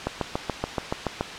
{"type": "click train", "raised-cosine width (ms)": 1, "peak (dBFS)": -10, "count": 9, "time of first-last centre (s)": [0.07, 1.21], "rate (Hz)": 7.02, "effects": ["white hiss -35 dBFS RMS until 1.38 s", "low-pass 4000 Hz 12 dB/octave"]}